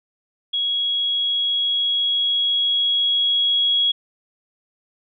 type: tone with level ramp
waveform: sine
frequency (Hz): 3322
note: G#7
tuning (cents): 0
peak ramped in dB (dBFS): -19 to -15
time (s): 0.53-3.92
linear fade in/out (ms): 10
effects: none